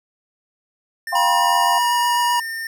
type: tone with pitch glide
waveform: square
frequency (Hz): 1800 to 1812.5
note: A6 to A#6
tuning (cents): +39 to -49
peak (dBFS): -26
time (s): 1.07-2.67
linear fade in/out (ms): 2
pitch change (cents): +12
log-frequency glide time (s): 1.34-1.69
type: chord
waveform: sine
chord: F suspended second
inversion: none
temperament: equal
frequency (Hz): 698.5 / 784 / 1046.5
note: F5 / G5 / C6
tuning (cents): 0 / 0 / 0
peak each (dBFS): -22 / -23 / -24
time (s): 1.12-1.79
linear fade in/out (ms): 10
type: tone with vibrato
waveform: square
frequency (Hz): 963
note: B5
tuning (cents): -44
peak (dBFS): -17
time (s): 1.15-2.4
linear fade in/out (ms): 5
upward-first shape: sine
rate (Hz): 7.9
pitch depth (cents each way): 8
effects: none